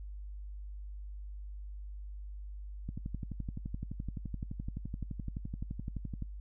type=click train; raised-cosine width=5 ms; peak=-26 dBFS; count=40; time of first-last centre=2.89-6.223 s; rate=11.7 Hz; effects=noise-tail reverb RT60 0.1 s tail -23 dB re dry + added 50 Hz sine -41 dBFS peak until 6.4 s